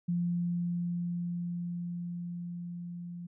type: tone with level ramp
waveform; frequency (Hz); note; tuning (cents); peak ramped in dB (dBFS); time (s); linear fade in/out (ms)
sine; 173.9; F3; -7; -27 to -39; 0.08-3.27; 10
effects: none